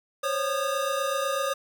square tone cluster, 529 / 557 / 1222 Hz, C5 / C#5 / D#6, +19 / +8 / -32 cents, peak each -32 / -30 / -30 dBFS, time 0.23-1.54 s, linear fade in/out 10 ms, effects 9-bit

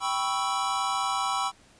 square chord, C# half-diminished seventh, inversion second, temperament equal, 784 / 987.8 / 1108.7 / 1318.5 Hz, G5 / B5 / C#6 / E6, 0 / 0 / 0 / 0 cents, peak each -32 dBFS, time 0-1.52 s, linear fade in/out 50 ms, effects pink hiss -57 dBFS RMS until 1.79 s + resampled to 22050 Hz

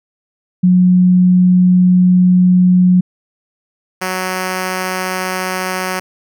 sine / 5% pulse tone pair in turn, 181.4 / 185.43 Hz, F#3 / F#3, -34 / +4 cents, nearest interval unison, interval 38 cents, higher second, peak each -6 dBFS, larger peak neither, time 0.63-3.01 / 4.01-6 s, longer first, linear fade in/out 10 ms, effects none

